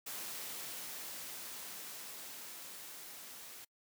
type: noise with level ramp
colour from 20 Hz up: white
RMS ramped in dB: -43 to -51 dBFS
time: 0.06-3.65 s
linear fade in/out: 10 ms
effects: noise-tail reverb RT60 0.1 s tail -26 dB re dry + high-pass 150 Hz 12 dB/octave